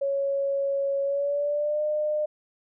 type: tone with pitch glide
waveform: sine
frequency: 554.4 to 604.6 Hz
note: C#5 to D#5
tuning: 0 to -50 cents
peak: -23 dBFS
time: 0.01-2.26 s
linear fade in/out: 10 ms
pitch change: +150 cents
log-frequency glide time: 1.03-1.82 s
effects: none